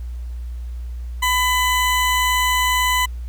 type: tone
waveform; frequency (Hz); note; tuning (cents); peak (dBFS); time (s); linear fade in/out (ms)
20% pulse; 1002; B5; +25; -11; 1.22-3.06; 10
effects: added 60 Hz sine -26 dBFS peak until 3.28 s + pink hiss -54 dBFS RMS until 3.28 s